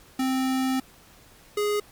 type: tone pair in turn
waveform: square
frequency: 261.6 / 415.3 Hz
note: C4 / G#4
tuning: 0 / 0 cents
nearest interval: minor sixth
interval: 800 cents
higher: second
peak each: -23 dBFS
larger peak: neither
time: 0.19-0.8 / 1.57-1.8 s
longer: first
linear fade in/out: 5 ms
effects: pink hiss -53 dBFS RMS until 1.91 s + MP3 96 kbps